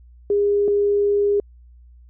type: tone pair in turn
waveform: sine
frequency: 407.4 / 407.4 Hz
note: G#4 / G#4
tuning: -33 / -33 cents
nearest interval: unison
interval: 0 cents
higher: neither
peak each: -15 dBFS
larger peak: neither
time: 0.3-0.68 / 0.68-1.4 s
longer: second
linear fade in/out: 2 ms
effects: added 60 Hz sine -44 dBFS peak until 2.09 s